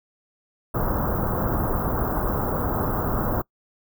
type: band-stop noise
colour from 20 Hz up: pink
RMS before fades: -24 dBFS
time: 0.74-3.42 s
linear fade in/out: 10 ms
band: 1400 to 15000 Hz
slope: 48 dB/octave
effects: noise-tail reverb RT60 0.1 s tail -25 dB re dry